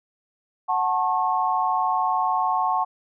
sine chord, F# minor, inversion none, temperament equal with one note detuned, 740 / 880 / 1086.5 Hz, F#5 / A5 / C#6, 0 / 0 / -35 cents, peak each -24 dBFS, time 0.68-2.85 s, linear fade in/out 20 ms, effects none

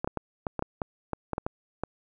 clicks, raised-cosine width 1 ms, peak -15 dBFS, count 12, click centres 0.045 / 0.075 / 0.173 / 0.468 / 0.593 / 0.624 / 0.818 / 1.133 / 1.333 / 1.381 / 1.465 / 1.836 s, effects none

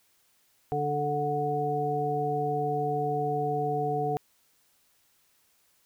harmonic tone, 146.83 Hz, D3, in tune, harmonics 1 / 2 / 3 / 5, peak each -33 / -38 / -30 / -29 dBFS, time 0.72-4.17 s, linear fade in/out 0 ms, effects white hiss -67 dBFS RMS until 5.85 s

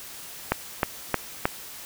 click train, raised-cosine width 0.5 ms, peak -5 dBFS, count 4, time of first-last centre 0.52-1.455 s, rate 3.21 Hz, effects white hiss -41 dBFS RMS until 1.85 s

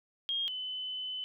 sine tone pair in turn, 3239 / 3023 Hz, G#7 / F#7, -44 / +36 cents, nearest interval minor second, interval 120 cents, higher first, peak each -30 / -35 dBFS, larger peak first, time 0.29-0.48 / 0.48-1.24 s, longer second, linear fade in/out 0 ms, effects none

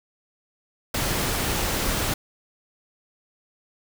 pink noise, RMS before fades -25 dBFS, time 0.94-2.14 s, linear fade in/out 5 ms, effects none

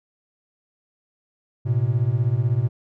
triangle beating tone pair, 111.7 / 127.7 Hz, A2 / C3, +27 / -42 cents, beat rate 16 Hz, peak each -19 dBFS, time 1.65-2.69 s, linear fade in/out 20 ms, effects none

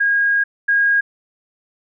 sine tone pair in turn, 1633 / 1633 Hz, G#6 / G#6, -30 / -30 cents, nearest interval unison, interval 0 cents, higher neither, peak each -13 / -12 dBFS, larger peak second, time 0-0.44 / 0.68-1.01 s, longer first, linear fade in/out 10 ms, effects none

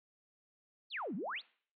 sine exponential two-way sweep, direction down then up, 4699 to 169.3 to 4699 Hz, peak -37 dBFS, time 0.9-1.42 s, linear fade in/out 50 ms, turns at 1.15 s, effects noise-tail reverb RT60 0.5 s tail -22 dB re dry

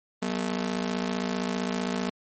sawtooth ring-modulated tone, 216.6 Hz, A3, 27 cents flat, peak -20 dBFS, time 0.22-2.1 s, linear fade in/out 5 ms, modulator 27.7 Hz, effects MP3 32 kbps

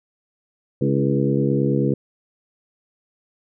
harmonic tone with a mistuned harmonic, 69.3 Hz, C#2, in tune, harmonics 2 / 3 / 4 / 5 / 6 / 7, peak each -21 / -23 / -24 / -25 / -26 / -26 dBFS, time 0.81-1.94 s, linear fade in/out 5 ms, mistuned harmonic 5, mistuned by -37 cents, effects none

